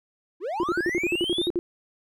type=linear sweep; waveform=triangle; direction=up; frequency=300 to 3859 Hz; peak=-25 dBFS; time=0.4-1.5 s; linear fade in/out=50 ms
type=tone bursts; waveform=sine; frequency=349.2 Hz; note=F4; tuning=in tune; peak=-21 dBFS; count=12; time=0.6-1.59 s; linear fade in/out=0 ms; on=33 ms; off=54 ms
effects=none